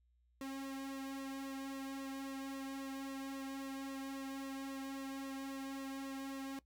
sawtooth tone with flanger, 270.9 Hz, C#4, 40 cents flat, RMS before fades -44 dBFS, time 0.41-6.59 s, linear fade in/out 2 ms, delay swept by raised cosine 1.3 to 2.26 ms, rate 3.7 Hz, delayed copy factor -0.8, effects noise-tail reverb RT60 0.1 s tail -19 dB re dry + added 60 Hz sine -70 dBFS peak until 6.65 s

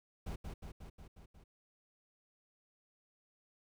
brown noise with echo, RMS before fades -41 dBFS, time 0.26-0.36 s, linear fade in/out 10 ms, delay 180 ms, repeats 6, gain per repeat -3 dB, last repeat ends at 1.44 s, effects none

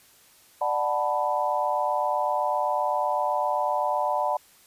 sine chord, B minor seventh, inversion first, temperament equal with one note detuned, 593.5 / 740 / 880 / 987.8 Hz, D5 / F#5 / A5 / B5, +18 / 0 / 0 / 0 cents, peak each -28 dBFS, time 0.61-4.37 s, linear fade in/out 5 ms, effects white hiss -56 dBFS RMS until 4.66 s + resampled to 32000 Hz

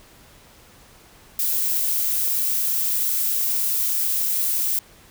violet noise, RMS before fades -22 dBFS, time 1.39-4.79 s, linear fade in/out 2 ms, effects pink hiss -50 dBFS RMS until 5.1 s

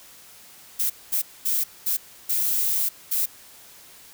violet noise bursts at uneven times, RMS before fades -23 dBFS, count 6, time 0.79-0.9 / 1.12-1.22 / 1.45-1.64 / 1.86-1.97 / 2.29-2.89 / 3.11-3.26 s, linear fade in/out 10 ms, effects white hiss -48 dBFS RMS until 4.13 s

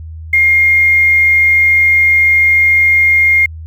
sine tone with quantisation, 2127 Hz, C7, 28 cents sharp, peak -6 dBFS, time 0.33-3.46 s, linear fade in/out 5 ms, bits 6, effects added 80 Hz sine -25 dBFS peak until 3.66 s

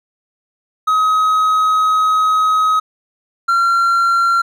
triangle tone pair in turn, 1268 / 1371.7 Hz, D#6 / F6, +32 / -32 cents, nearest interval minor second, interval 136 cents, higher second, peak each -9 dBFS, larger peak neither, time 0.87-2.8 / 3.48-4.42 s, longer first, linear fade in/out 10 ms, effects none

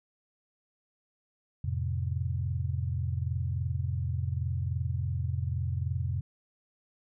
sine chord, F major, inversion none, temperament equal, 87.31 / 110 / 130.81 Hz, F2 / A2 / C3, 0 / 0 / 0 cents, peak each -31 / -35 / -33 dBFS, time 1.64-6.21 s, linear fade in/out 5 ms, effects none

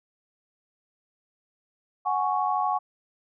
sine chord, F# suspended second, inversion none, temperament just, 740 / 832.5 / 1110 Hz, F#5 / G#5 / C#6, 0 / +4 / +2 cents, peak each -27 dBFS, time 2.05-2.79 s, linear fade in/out 20 ms, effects none

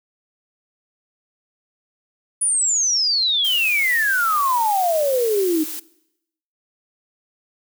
sine exponential sweep, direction down, 9956 to 303.7 Hz, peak -16 dBFS, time 2.41-5.64 s, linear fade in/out 10 ms
blue noise, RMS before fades -30 dBFS, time 3.44-5.8 s, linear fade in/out 10 ms
effects noise-tail reverb RT60 0.8 s tail -20 dB re dry

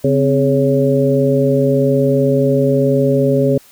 harmonic tone with a mistuned harmonic, 139 Hz, C#3, 5 cents sharp, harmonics 1 / 2 / 3 / 4, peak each -16 / -16 / -16 / -16 dBFS, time 0.04-3.58 s, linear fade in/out 5 ms, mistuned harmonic 2, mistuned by -110 cents, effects white hiss -46 dBFS RMS until 3.71 s

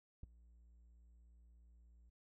triangle tone with ADSR envelope, 58.4 Hz, A#1, 4 cents sharp, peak -39 dBFS, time 0.23-2.1 s, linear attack 4 ms, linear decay 11 ms, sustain -21 dB, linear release 10 ms, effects none

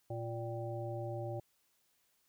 harmonic tone with a mistuned harmonic, 116.54 Hz, A#2, in tune, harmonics 1 / 3 / 5 / 7, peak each -40 / -44 / -43 / -47 dBFS, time 0.1-1.4 s, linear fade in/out 5 ms, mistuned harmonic 7, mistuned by -74 cents, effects white hiss -75 dBFS RMS until 2.28 s

